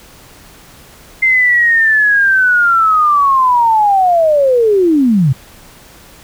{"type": "linear sweep", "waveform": "sine", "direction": "down", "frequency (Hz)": [2093, 121.1], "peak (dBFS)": -7, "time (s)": [1.22, 5.33], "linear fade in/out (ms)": 10, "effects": ["pink hiss -40 dBFS RMS until 6.23 s"]}